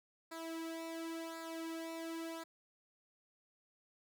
sawtooth tone with flanger, 327.9 Hz, E4, 9 cents flat, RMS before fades -44 dBFS, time 0.31-2.44 s, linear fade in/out 10 ms, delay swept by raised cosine 0.33 to 2.43 ms, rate 0.93 Hz, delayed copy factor -0.75, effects none

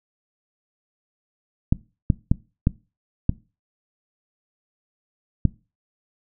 clicks, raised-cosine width 5 ms, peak -4 dBFS, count 6, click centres 1.725 / 2.102 / 2.315 / 2.671 / 3.294 / 5.453 s, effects noise-tail reverb RT60 0.3 s tail -21 dB re dry

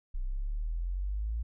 sine exponential sweep, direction up, 30.24 to 58.27 Hz, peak -30 dBFS, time 0.14-1.43 s, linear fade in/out 10 ms, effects none

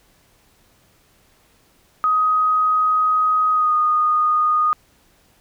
sine tone with pitch glide, 1256 to 1232.3 Hz, D#6 to D#6, +16 to -17 cents, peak -14 dBFS, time 2.04-4.73 s, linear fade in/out 0 ms, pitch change -33 cents, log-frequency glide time 3.52-3.74 s, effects pink hiss -57 dBFS RMS until 5.4 s

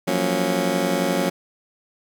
20% pulse chord, Gb major seventh, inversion third, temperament just, 173.43 / 185 / 231.2 / 277.5 Hz, F3 / Gb3 / Bb3 / Db4, -12 / 0 / -14 / +2 cents, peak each -22 / -20 / -22 / -20 dBFS, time 0.07-1.3 s, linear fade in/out 10 ms, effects none

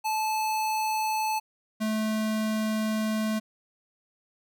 square tone pair in turn, 869 / 217.2 Hz, A5 / A3, -22 / -22 cents, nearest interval 2 octaves, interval 2400 cents, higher first, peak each -26 / -26 dBFS, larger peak neither, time 0.04-1.4 / 1.8-3.4 s, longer second, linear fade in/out 20 ms, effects none

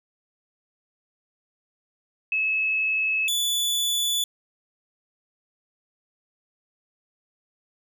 sine / sawtooth tone pair in turn, 2589 / 3463 Hz, E7 / A7, -32 / -28 cents, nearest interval perfect fourth, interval 504 cents, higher second, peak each -21 / -19 dBFS, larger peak second, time 2.32-3.28 / 3.28-4.24 s, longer neither, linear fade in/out 2 ms, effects none

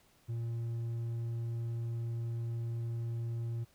sine tone with hard clipping, 116.3 Hz, A#2, 4 cents flat, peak -35 dBFS, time 0.28-3.65 s, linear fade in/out 20 ms, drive 3 dB, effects pink hiss -67 dBFS RMS until 3.74 s

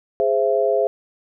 sine chord, Ab augmented, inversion none, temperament equal with one note detuned, 415.3 / 523.3 / 668.5 Hz, Ab4 / C5 / E5, 0 / 0 / +24 cents, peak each -20 dBFS, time 0.2-0.87 s, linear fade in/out 0 ms, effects none

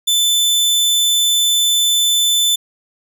sawtooth tone, 3520 Hz, A7, in tune, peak -9 dBFS, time 0.07-2.56 s, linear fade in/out 10 ms, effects none

